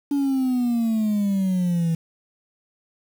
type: exponential sweep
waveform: sine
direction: down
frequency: 286.6 to 162.6 Hz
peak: -16 dBFS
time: 0.11-1.95 s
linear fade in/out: 5 ms
effects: tanh soft clip ceiling -18 dBFS + 7-bit